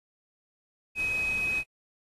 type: tone in noise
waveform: sine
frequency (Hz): 2534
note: D#7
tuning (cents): +31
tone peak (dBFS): -26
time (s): 0.95-1.64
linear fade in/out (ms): 50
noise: pink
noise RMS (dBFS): -43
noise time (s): 0.95-1.64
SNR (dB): +14
effects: AAC 32 kbps